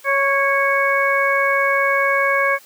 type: harmonic tone with a mistuned harmonic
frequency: 554.4 Hz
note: C#5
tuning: in tune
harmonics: 1 / 2 / 3 / 4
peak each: -20 / -20 / -20 / -20 dBFS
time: 0.04-2.59 s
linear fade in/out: 50 ms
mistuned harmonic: 3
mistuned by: -18 cents
effects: white hiss -47 dBFS RMS until 2.65 s + high-pass 300 Hz 12 dB/octave